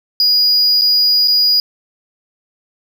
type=tone with dropouts; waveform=triangle; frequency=4900 Hz; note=D#8; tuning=27 cents flat; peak=-8 dBFS; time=0.2-1.6 s; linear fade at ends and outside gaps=1 ms; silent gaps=0.812-0.818 / 1.275-1.281 s; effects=none